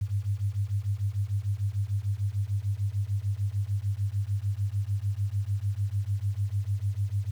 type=beating tone pair; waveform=sine; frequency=97.1 / 103.8 Hz; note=G2 / G#2; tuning=-16 / 0 cents; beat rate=6.7 Hz; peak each=-29 dBFS; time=0.01-7.31 s; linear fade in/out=10 ms; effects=9-bit